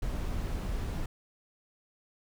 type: noise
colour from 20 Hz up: brown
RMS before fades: -33 dBFS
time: 0.02-1.06 s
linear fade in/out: 5 ms
effects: none